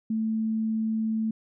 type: tone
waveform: sine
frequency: 220.8 Hz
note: A3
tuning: 6 cents sharp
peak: -24 dBFS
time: 0.1-1.31 s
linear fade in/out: 5 ms
effects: none